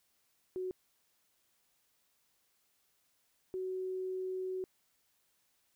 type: tone pair in turn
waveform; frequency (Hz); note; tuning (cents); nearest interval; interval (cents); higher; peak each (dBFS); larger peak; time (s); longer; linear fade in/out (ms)
sine; 370 / 373.2; F#4 / F#4; 0 / +15; unison; 15; second; -35 / -35; neither; 0.56-0.71 / 3.54-4.64; second; 0
effects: white hiss -75 dBFS RMS until 5.75 s